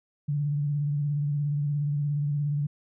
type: tone with vibrato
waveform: sine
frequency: 145.6 Hz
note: D3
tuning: 15 cents flat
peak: -24 dBFS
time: 0.28-2.67 s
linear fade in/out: 10 ms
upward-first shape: sine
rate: 17 Hz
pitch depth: 43 cents each way
effects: none